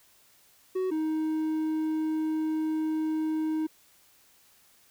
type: tone pair in turn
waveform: triangle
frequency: 373.1 / 313.7 Hz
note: F#4 / D#4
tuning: +14 / +14 cents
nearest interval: minor third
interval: 300 cents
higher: first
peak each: -24 dBFS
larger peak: neither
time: 0.75-0.91 / 0.91-3.67 s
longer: second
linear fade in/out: 10 ms
effects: white hiss -61 dBFS RMS until 4.9 s